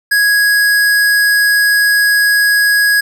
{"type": "tone", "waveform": "square", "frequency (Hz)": 1661.2, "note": "G#6", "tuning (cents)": 0, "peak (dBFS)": -9, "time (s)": [0.11, 3.01], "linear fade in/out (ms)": 10, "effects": []}